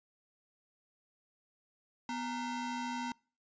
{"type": "ring-modulated tone", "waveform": "40% pulse", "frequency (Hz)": 587, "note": "D5", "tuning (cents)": -1, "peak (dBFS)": -32, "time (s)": [2.09, 3.12], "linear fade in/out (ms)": 2, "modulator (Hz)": 340, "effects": ["noise-tail reverb RT60 0.4 s tail -26 dB re dry", "resampled to 16000 Hz"]}